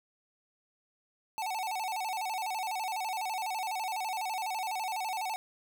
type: tone with vibrato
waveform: square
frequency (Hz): 810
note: G#5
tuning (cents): -43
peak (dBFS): -33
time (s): 1.38-5.36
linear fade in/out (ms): 0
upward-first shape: square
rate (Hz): 12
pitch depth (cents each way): 140
effects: none